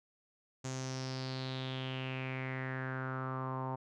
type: tone with low-pass filter sweep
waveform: sawtooth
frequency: 130.81 Hz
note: C3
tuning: in tune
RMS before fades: -39 dBFS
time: 0.64-3.76 s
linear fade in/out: 10 ms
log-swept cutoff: 6900 to 920 Hz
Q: 5.3
effects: none